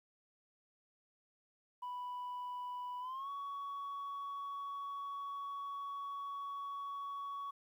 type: tone with pitch glide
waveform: sine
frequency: 987.8 to 1121.7 Hz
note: B5 to C#6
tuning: 0 to +20 cents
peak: -38 dBFS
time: 1.82-7.51 s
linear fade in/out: 10 ms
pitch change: +220 cents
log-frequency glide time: 3-3.29 s
effects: tanh soft clip ceiling -39 dBFS + 12-bit